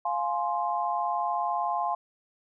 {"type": "chord", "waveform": "sine", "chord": "F minor", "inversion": "none", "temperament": "just", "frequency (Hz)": [698.5, 838.1, 1047.7], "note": ["F5", "Ab5", "C6"], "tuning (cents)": [0, 16, 2], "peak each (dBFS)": -30, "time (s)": [0.05, 1.95], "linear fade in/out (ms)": 5, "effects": []}